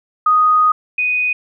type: tone pair in turn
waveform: sine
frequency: 1244.5 / 2489 Hz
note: D#6 / D#7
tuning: 0 / 0 cents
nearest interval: octave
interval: 1200 cents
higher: second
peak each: -9 / -14 dBFS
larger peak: first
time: 0.26-0.72 / 0.98-1.33 s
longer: first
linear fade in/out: 5 ms
effects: none